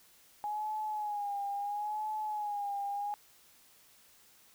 sine tone with vibrato, 830.6 Hz, G#5, in tune, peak -33 dBFS, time 0.44-3.14 s, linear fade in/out 0 ms, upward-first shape sine, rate 0.74 Hz, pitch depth 59 cents each way, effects white hiss -62 dBFS RMS until 4.54 s

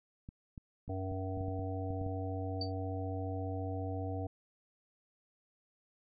clicks, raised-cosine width 5 ms, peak -33 dBFS, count 11, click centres 0.289 / 0.578 / 0.88 / 1.118 / 1.374 / 1.41 / 1.483 / 1.593 / 1.906 / 2.015 / 2.065 s
harmonic tone, 94.6 Hz, F#2, 39 cents sharp, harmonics 1 / 3 / 5 / 7 / 8, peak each -37 / -42 / -44 / -45 / -46 dBFS, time 0.89-4.27 s, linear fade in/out 5 ms
sine tone with exponential decay, 4598 Hz, D8, 37 cents flat, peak -33 dBFS, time 2.61-2.72 s, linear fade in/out 5 ms, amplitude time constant 23 ms
effects none

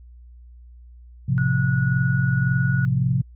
sine chord, F major, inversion first, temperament just, 109.13 / 130.96 / 174.61 Hz, A2 / C3 / F3, -14 / +2 / 0 cents, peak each -25 / -19 / -25 dBFS, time 1.28-3.22 s, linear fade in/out 10 ms
sine tone, 1460 Hz, F#6, 24 cents flat, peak -27 dBFS, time 1.38-2.85 s, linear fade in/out 0 ms
effects added 60 Hz sine -42 dBFS peak until 3.35 s

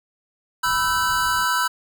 square chord, E minor, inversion second, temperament equal with one note detuned, 987.8 / 1318.5 / 1533.1 Hz, B5 / E6 / G6, 0 / 0 / -39 cents, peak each -24 dBFS, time 0.63-1.68 s, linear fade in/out 10 ms
pink low-pass noise, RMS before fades -40 dBFS, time 0.65-1.45 s, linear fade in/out 10 ms, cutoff 170 Hz, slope 12 dB/octave
effects none

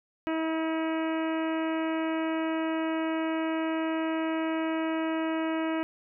harmonic tone with a mistuned harmonic, 321.4 Hz, E4, 44 cents flat, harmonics 1 / 2 / 3 / 4 / 5 / 6 / 7 / 8 / 9, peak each -28 / -34 / -38 / -40 / -42 / -44 / -45 / -46 / -47 dBFS, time 0.27-5.83 s, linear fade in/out 0 ms, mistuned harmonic 8, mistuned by -30 cents, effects none

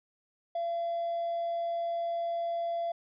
triangle tone with hard clipping, 680 Hz, F5, 46 cents flat, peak -30 dBFS, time 0.55-2.92 s, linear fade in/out 5 ms, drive 4 dB, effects resampled to 11025 Hz

